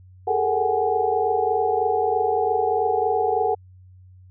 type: tone cluster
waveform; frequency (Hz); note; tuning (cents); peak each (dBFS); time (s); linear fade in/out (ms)
sine; 408.9 / 434.7 / 457.9 / 748 / 832; G#4 / A4 / A#4 / F#5 / G#5; -27 / -21 / -31 / +19 / +3; -27 / -26 / -25 / -22 / -27; 0.27-3.55; 10
effects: added 92 Hz sine -45 dBFS peak until 4.3 s